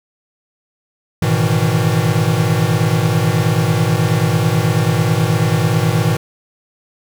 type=chord; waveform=square; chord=E major seventh; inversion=first; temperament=equal with one note detuned; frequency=106.56 / 123.47 / 155.56 / 164.81 Hz; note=G#2 / B2 / D#3 / E3; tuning=+45 / 0 / 0 / 0 cents; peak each=-19 dBFS; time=1.22-6.17 s; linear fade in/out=5 ms; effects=none